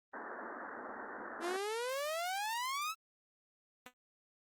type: band-pass noise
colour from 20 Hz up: white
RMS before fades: -45 dBFS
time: 0.13-1.57 s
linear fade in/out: 10 ms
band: 210 to 1800 Hz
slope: 96 dB/octave
type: exponential sweep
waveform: sawtooth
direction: up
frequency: 330 to 1333 Hz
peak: -32 dBFS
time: 1.4-2.95 s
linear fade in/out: 50 ms
type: tone with exponential decay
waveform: 5% pulse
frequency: 250 Hz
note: B3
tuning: 21 cents sharp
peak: -34 dBFS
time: 3.86-3.94 s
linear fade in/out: 1 ms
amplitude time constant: 16 ms
effects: Opus 32 kbps